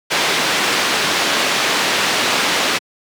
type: low-pass noise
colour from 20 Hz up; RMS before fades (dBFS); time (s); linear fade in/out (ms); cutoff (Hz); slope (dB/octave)
white; -17; 0.1-2.79; 20; 3700; 12
effects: high-pass 200 Hz 12 dB/octave